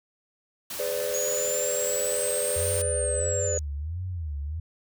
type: noise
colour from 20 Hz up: white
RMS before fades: -35 dBFS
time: 0.7-2.82 s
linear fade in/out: 5 ms
type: chord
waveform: triangle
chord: G# diminished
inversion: none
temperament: equal with one note detuned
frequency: 415.3 / 506.9 / 587.3 Hz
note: G#4 / B4 / D5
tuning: 0 / +45 / 0 cents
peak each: -33 / -28 / -29 dBFS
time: 0.79-3.58 s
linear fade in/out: 5 ms
type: linear two-way sweep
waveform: sine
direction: up then down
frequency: 6645 to 9090 to 6740 Hz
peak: -28 dBFS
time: 1.14-3.59 s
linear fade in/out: 0 ms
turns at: 2.89 s
type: tone with vibrato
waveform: sine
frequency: 81 Hz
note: E2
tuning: 30 cents flat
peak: -29 dBFS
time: 2.56-4.6 s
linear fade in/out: 5 ms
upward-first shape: sine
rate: 1.5 Hz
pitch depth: 230 cents each way
effects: none